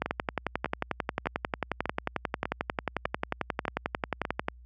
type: two click trains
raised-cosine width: 0.5 ms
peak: -15 / -12 dBFS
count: 8 / 51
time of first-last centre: 0.06-4.252 / 0.02-4.484 s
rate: 1.67 / 11.2 Hz
effects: added 60 Hz sine -39 dBFS peak until 4.65 s + high-pass 100 Hz 12 dB/octave